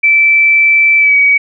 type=tone with pitch glide; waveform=sine; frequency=2325 to 2265 Hz; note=D7 to C#7; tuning=-18 to +37 cents; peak=-5 dBFS; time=0.03-1.38 s; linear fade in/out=10 ms; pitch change=-45 cents; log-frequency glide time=0.98-1.16 s; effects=none